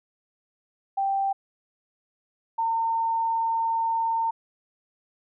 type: tone pair in turn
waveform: sine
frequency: 784 / 909.3 Hz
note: G5 / A#5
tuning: 0 / -43 cents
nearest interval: minor third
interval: 257 cents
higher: second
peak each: -22 dBFS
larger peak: neither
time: 0.97-1.33 / 2.58-4.31 s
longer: second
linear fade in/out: 10 ms
effects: none